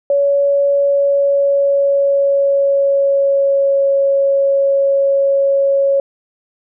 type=tone with pitch glide; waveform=sine; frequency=563 to 552.4 Hz; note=C#5 to C#5; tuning=+27 to -6 cents; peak=-10 dBFS; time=0.1-6 s; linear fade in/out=2 ms; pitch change=-33 cents; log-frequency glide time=0.63-3.87 s; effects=none